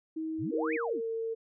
sine tone, 318.3 Hz, D#4, 39 cents sharp, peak -32 dBFS, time 0.16-0.77 s, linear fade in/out 10 ms
sine exponential two-way sweep, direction up then down, 81.7 to 2547 to 195.7 Hz, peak -34 dBFS, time 0.38-1.01 s, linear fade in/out 50 ms, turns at 0.74 s
sine tone with pitch glide, 467.8 to 452.4 Hz, A#4 to A4, +6 to +48 cents, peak -31 dBFS, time 0.51-1.35 s, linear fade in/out 20 ms, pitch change -58 cents, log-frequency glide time 0.83-1.08 s
effects none

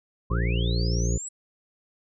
sine linear sweep, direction up, 987.8 to 7902 Hz, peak -33 dBFS, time 0.3-1.29 s, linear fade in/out 10 ms
harmonic tone, 58.27 Hz, A#1, in tune, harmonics 1 / 2 / 3 / 5 / 6 / 7 / 8 / 9, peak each -24 / -27 / -31 / -39 / -40 / -36 / -43 / -41 dBFS, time 0.3-1.18 s, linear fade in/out 10 ms
effects none

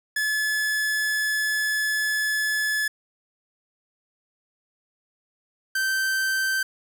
45% pulse tone pair in turn, 1718 / 1553.4 Hz, A6 / G6, -42 / -16 cents, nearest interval major second, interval 174 cents, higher first, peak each -22 dBFS, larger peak neither, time 0.16-2.88 / 5.75-6.63 s, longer first, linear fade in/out 5 ms, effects none

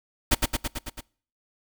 pink noise with echo, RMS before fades -19 dBFS, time 0.31-0.35 s, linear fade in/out 10 ms, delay 110 ms, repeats 6, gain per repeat -3 dB, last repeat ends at 1.01 s, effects noise-tail reverb RT60 0.5 s tail -25 dB re dry

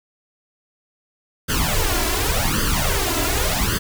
pink noise with flanger, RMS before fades -20 dBFS, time 1.48-3.79 s, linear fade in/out 20 ms, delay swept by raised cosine 0.63 to 3.03 ms, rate 0.88 Hz, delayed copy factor +0.85, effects none

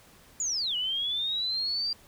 sine linear two-way sweep, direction down then up, 7040 to 2900 to 4743 Hz, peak -27 dBFS, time 0.4-1.93 s, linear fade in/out 2 ms, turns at 0.76 s, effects pink hiss -56 dBFS RMS until 2.07 s

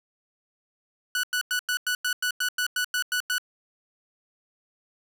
sawtooth tone bursts, 1480 Hz, F#6, in tune, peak -20 dBFS, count 13, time 1.15-3.382 s, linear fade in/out 2 ms, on 84 ms, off 95 ms, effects none

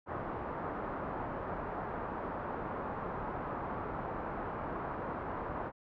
white low-pass noise, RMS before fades -39 dBFS, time 0.06-5.72 s, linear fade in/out 50 ms, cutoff 1200 Hz, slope 24 dB/octave, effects none

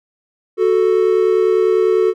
triangle tone pair together, 370 / 440 Hz, F#4 / A4, 0 / 0 cents, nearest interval minor third, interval 300 cents, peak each -12 dBFS, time 0.57-2.14 s, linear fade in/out 50 ms, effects none

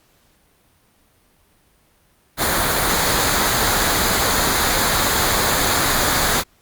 pink noise with comb filter, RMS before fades -18 dBFS, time 2.37-6.44 s, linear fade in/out 50 ms, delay 0.36 ms, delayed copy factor -0.5, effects pink hiss -58 dBFS RMS until 6.61 s + Opus 48 kbps

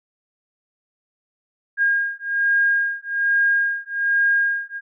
sine beating tone pair, 1621 / 1622.2 Hz, G#6 / G#6, -42 / -41 cents, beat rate 1.2 Hz, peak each -20 dBFS, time 1.77-4.81 s, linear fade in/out 50 ms, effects none

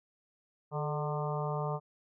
harmonic tone with a mistuned harmonic, 150 Hz, D3, 37 cents sharp, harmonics 1 / 3 / 4 / 5 / 6 / 7 / 8, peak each -34 / -39 / -40 / -41 / -42 / -42 / -43 dBFS, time 0.71-1.8 s, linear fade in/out 50 ms, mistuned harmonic 3, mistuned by -57 cents, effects none

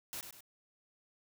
white noise with echo, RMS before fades -42 dBFS, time 0.13-0.21 s, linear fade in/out 0 ms, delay 98 ms, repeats 2, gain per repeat -7 dB, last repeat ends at 0.406 s, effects none

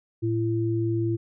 sine tone pair together, 112.6 / 337.4 Hz, A2 / E4, +40 / +40 cents, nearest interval octave + perfect fifth, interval 1900 cents, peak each -25 dBFS, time 0.22-1.17 s, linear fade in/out 20 ms, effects none

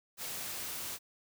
white noise, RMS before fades -40 dBFS, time 0.17-0.99 s, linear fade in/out 50 ms, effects none

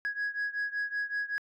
sine beating tone pair, 1661.2 / 1666.5 Hz, G#6 / G#6, 0 / +5 cents, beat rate 5.3 Hz, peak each -31 / -33 dBFS, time 0.05-1.38 s, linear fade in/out 0 ms, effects tanh soft clip ceiling -27 dBFS

